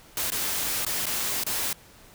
white noise with dropouts, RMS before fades -28 dBFS, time 0.17-1.73 s, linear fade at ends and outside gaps 2 ms, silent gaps 0.303-0.319 / 0.85-0.864 / 1.057-1.066 / 1.437-1.465 s, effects pink hiss -52 dBFS RMS until 2.14 s

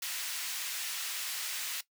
pink high-pass noise, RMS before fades -37 dBFS, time 0.02-1.81 s, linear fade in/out 5 ms, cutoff 2200 Hz, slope 12 dB/octave, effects noise-tail reverb RT60 0.1 s tail -17 dB re dry

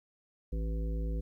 harmonic tone, 54.7 Hz, A1, 9 cents flat, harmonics 1 / 3 / 5 / 7 / 9, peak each -31 / -41 / -46 / -49 / -47 dBFS, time 0.52-1.21 s, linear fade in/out 10 ms, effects 12-bit

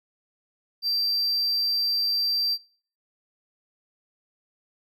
triangle tone, 4699 Hz, D8, in tune, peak -21 dBFS, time 0.82-2.58 s, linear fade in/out 50 ms, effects noise-tail reverb RT60 0.5 s tail -23 dB re dry

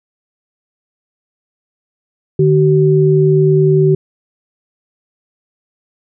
sine tone pair together, 151 / 380.5 Hz, D3 / F#4, +48 / +48 cents, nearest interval octave + major third, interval 1600 cents, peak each -10 dBFS, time 2.39-3.95 s, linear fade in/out 5 ms, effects none

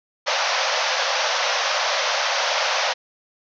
pink band-pass noise, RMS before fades -22 dBFS, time 0.26-2.94 s, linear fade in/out 20 ms, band 510 to 6200 Hz, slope 96 dB/octave, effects none

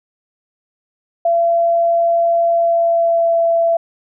sine tone with pitch glide, 678 to 670.6 Hz, E5 to E5, +49 to +30 cents, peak -11 dBFS, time 1.25-3.77 s, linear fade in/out 5 ms, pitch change -19 cents, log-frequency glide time 2.5-3.38 s, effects none

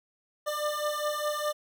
25% pulse beating tone pair, 595 / 599.9 Hz, D5 / D5, +22 / +37 cents, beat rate 4.9 Hz, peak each -28 dBFS, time 0.46-1.53 s, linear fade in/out 20 ms, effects none

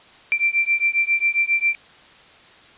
sine beating tone pair, 2349 / 2356.4 Hz, D7 / D7, 0 / +5 cents, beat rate 7.4 Hz, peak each -20 / -20 dBFS, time 0.32-1.75 s, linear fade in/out 0 ms, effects white hiss -48 dBFS RMS until 2.77 s + resampled to 8000 Hz

